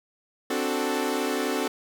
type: chord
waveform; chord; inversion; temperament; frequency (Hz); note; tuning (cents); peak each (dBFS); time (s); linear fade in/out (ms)
sawtooth; D dominant seventh; third; equal; 261.6 / 293.7 / 370 / 440; C4 / D4 / F#4 / A4; 0 / 0 / 0 / 0; -26 / -27 / -27 / -26; 0.5-1.68; 5
effects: none